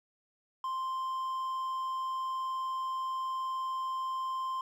triangle tone with hard clipping, 1046.5 Hz, C6, in tune, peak -33 dBFS, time 0.64-4.61 s, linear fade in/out 2 ms, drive 6 dB, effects none

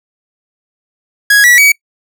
45% pulse tone with pitch steps, 1661.2 / 1941.6 / 2269 Hz, G#6 / B6 / C#7, 0 / -30 / +40 cents, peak -4 dBFS, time 1.3-1.72 s, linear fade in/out 5 ms, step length 140 ms, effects noise-tail reverb RT60 0.1 s tail -23 dB re dry

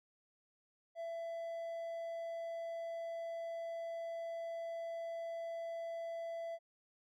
triangle tone, 668 Hz, E5, 23 cents sharp, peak -38 dBFS, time 0.95-6.59 s, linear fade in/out 50 ms, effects none

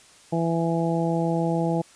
harmonic tone, 166.5 Hz, E3, 18 cents sharp, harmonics 1 / 2 / 3 / 4 / 5, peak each -24 / -27 / -29 / -30 / -31 dBFS, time 0.32-1.82 s, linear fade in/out 10 ms, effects white hiss -52 dBFS RMS until 1.95 s + resampled to 22050 Hz

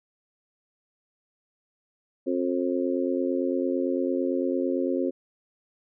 harmonic tone, 88.9 Hz, F2, 31 cents sharp, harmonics 3 / 4 / 5 / 6, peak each -27 / -28 / -33 / -30 dBFS, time 2.26-5.11 s, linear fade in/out 20 ms, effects none

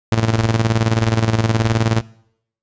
sawtooth tone with tremolo, 112.4 Hz, A2, 37 cents sharp, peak -8 dBFS, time 0.12-2.01 s, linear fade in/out 0 ms, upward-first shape square, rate 19 Hz, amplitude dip 65%, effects noise-tail reverb RT60 0.7 s tail -22 dB re dry + resampled to 16000 Hz

